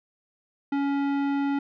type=tone with tanh clipping; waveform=sine; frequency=280.3 Hz; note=C#4; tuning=19 cents sharp; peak=-25 dBFS; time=0.72-1.59 s; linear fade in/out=5 ms; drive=16 dB; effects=none